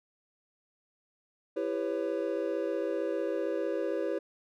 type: chord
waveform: triangle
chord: C# half-diminished seventh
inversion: first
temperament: just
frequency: 332.6 / 399.1 / 498.9 / 554.4 Hz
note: E4 / G4 / B4 / C#5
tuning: +16 / +31 / +17 / 0 cents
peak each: -33 dBFS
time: 1.56-4.19 s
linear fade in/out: 10 ms
effects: none